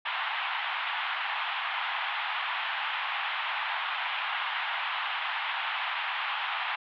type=band-pass noise; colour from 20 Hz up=pink; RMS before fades=-32 dBFS; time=0.05-6.76 s; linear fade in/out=10 ms; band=790 to 3400 Hz; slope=48 dB/octave; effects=none